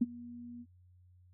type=tone with ADSR envelope; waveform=sine; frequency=239.9 Hz; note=A#3; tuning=50 cents sharp; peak=-22 dBFS; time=0.01-0.66 s; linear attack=9 ms; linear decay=30 ms; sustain=-22 dB; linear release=50 ms; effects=added 90 Hz sine -59 dBFS peak until 1.33 s